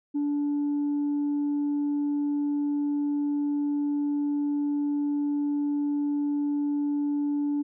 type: tone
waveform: sine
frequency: 290 Hz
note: D4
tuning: 22 cents flat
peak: -22 dBFS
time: 0.14-7.63 s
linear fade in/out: 20 ms
effects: tanh soft clip ceiling -22 dBFS